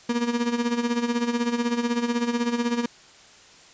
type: tone with tremolo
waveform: 35% pulse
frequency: 237.8 Hz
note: A#3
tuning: 35 cents sharp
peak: -18 dBFS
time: 0.09-2.86 s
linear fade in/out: 5 ms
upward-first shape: sine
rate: 16 Hz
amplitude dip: 70%
effects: white hiss -50 dBFS RMS until 3.73 s + resampled to 16000 Hz